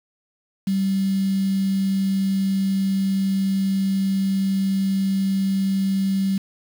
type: tone with quantisation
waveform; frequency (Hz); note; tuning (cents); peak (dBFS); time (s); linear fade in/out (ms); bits
sine; 193.6; G3; -21; -18; 0.67-6.38; 5; 6
effects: none